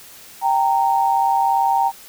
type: tone pair together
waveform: sine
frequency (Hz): 784 / 924.4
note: G5 / A#5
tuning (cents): 0 / -15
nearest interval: minor third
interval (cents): 285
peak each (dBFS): -17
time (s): 0.41-1.92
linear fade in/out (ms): 50
effects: white hiss -42 dBFS RMS until 2.08 s